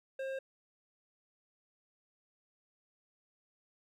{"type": "tone with hard clipping", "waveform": "sine", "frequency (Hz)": 534, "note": "C5", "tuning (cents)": 35, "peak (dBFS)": -38, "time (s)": [0.19, 0.39], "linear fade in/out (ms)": 5, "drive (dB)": 10, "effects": []}